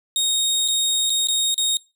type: tone with dropouts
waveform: 25% pulse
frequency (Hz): 3729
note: A#7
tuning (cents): 0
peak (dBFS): -14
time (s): 0.16-1.77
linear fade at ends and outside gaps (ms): 1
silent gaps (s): 0.679-0.684 / 1.097-1.102 / 1.272-1.285 / 1.543-1.579
effects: noise-tail reverb RT60 0.3 s tail -25 dB re dry